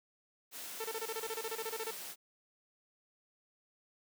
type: noise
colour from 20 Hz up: white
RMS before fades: -45 dBFS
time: 0.51-2.16 s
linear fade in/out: 50 ms
type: tone bursts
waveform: sawtooth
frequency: 447.4 Hz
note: A4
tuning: 29 cents sharp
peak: -33 dBFS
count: 16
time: 0.8-1.909 s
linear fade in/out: 5 ms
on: 44 ms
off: 27 ms
effects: high-pass 200 Hz 12 dB/octave